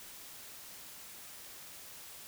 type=silence; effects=white hiss -50 dBFS RMS until 2.27 s